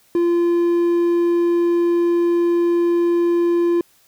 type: tone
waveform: triangle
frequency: 344.3 Hz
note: F4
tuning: 25 cents flat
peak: -12 dBFS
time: 0.15-3.81 s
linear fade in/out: 2 ms
effects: white hiss -56 dBFS RMS until 4.07 s